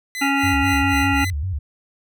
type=tone with tremolo; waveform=sawtooth; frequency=2015 Hz; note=B6; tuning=34 cents sharp; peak=-21 dBFS; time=0.15-1.3 s; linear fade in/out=0 ms; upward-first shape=sine; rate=3.9 Hz; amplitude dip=80%
type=harmonic tone; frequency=277.2 Hz; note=C#4; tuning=in tune; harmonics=1 / 3 / 5 / 7 / 9 / 10; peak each=-20 / -23 / -25 / -25 / -27 / -27 dBFS; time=0.21-1.25 s; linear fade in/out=10 ms
type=tone with vibrato; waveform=sine; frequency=82.41 Hz; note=E2; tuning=in tune; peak=-21 dBFS; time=0.43-1.59 s; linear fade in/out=10 ms; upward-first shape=square; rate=5 Hz; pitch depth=220 cents each way
effects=none